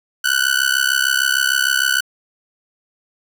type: tone with amplitude modulation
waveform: sawtooth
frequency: 1492 Hz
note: F#6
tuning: 14 cents sharp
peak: -7 dBFS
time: 0.24-2.01 s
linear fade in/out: 10 ms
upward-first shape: sine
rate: 66.6 Hz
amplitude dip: 95%
effects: 7-bit